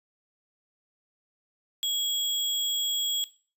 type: tone with sample-and-hold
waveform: sine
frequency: 3322 Hz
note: G#7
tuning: in tune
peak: -25 dBFS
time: 1.83-3.24 s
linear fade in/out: 0 ms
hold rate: 11025 Hz
effects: noise-tail reverb RT60 0.4 s tail -18 dB re dry + resampled to 32000 Hz